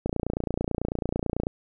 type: click train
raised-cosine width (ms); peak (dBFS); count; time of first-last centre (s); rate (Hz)
2; -13; 42; 0.06-1.469; 29.1
effects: none